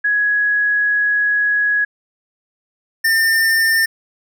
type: tone pair in turn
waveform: sine / square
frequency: 1672 / 1803 Hz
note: G#6 / A6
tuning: +11 / +42 cents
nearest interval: minor second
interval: 131 cents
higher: second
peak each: -13 / -13 dBFS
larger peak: neither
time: 0.04-1.85 / 3.04-3.86 s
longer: first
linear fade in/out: 10 ms
effects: none